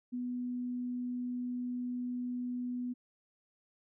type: tone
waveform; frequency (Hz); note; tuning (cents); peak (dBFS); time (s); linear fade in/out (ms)
sine; 246.9; B3; 0; -34; 0.12-2.94; 20
effects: none